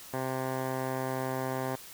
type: tone with low-pass filter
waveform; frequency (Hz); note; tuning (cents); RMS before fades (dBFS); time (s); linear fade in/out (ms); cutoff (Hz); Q
10% pulse; 130.81; C3; 0; -33; 0.13-1.76; 10; 1300; 2.8
effects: white hiss -48 dBFS RMS until 1.93 s